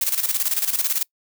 blue noise with tremolo, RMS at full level -20 dBFS, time 0.01-1.03 s, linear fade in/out 5 ms, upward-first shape square, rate 18 Hz, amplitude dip 70%, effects noise-tail reverb RT60 0.1 s tail -25 dB re dry

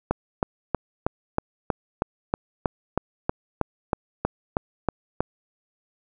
click train, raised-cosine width 1 ms, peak -7 dBFS, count 17, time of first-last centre 0.11-5.206 s, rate 3.14 Hz, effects none

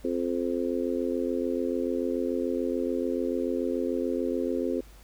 harmonic tone, 86.9 Hz, F2, 8 cents flat, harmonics 3 / 4 / 5 / 6, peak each -30 / -31 / -32 / -33 dBFS, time 0.04-4.81 s, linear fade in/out 10 ms, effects added 50 Hz sine -49 dBFS peak until 5.03 s + pink hiss -56 dBFS RMS until 5.03 s

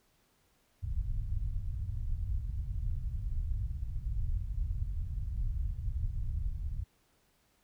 pink low-pass noise, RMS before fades -34 dBFS, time 0.82-6.84 s, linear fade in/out 20 ms, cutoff 100 Hz, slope 24 dB/octave, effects pink hiss -71 dBFS RMS until 7.63 s

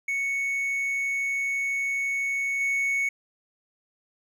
triangle tone with level steps, 2217 Hz, C#7, in tune, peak -23 / -21 dBFS, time 0.08-3.09 s, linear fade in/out 5 ms, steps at 2.6 s, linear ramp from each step 10 ms, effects none

